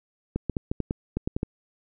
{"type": "clicks", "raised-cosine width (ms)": 3, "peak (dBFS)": -13, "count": 10, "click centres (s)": [0.36, 0.497, 0.568, 0.715, 0.803, 0.909, 1.17, 1.275, 1.365, 1.431], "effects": []}